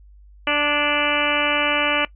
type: harmonic tone with a mistuned harmonic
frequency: 293.7 Hz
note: D4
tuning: in tune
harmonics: 1 / 2 / 3 / 4 / 5 / 6 / 7 / 8 / 9 / 10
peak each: -28 / -25 / -29 / -26 / -28 / -29 / -28 / -25 / -27 / -26 dBFS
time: 0.47-2.05 s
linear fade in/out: 2 ms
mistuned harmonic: 6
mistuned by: -25 cents
effects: noise-tail reverb RT60 0.1 s tail -20 dB re dry + added 50 Hz sine -44 dBFS peak until 2.15 s